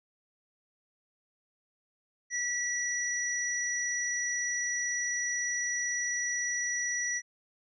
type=tone pair together; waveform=sine; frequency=1947 / 5834 Hz; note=B6 / F#8; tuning=-25 / -25 cents; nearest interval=octave + perfect fifth; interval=1900 cents; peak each=-32 / -32 dBFS; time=2.3-7.22 s; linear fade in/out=50 ms; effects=none